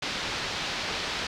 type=low-pass noise; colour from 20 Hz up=white; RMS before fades=-32 dBFS; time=0.02-1.27 s; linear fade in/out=5 ms; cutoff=4700 Hz; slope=24 dB/octave; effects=none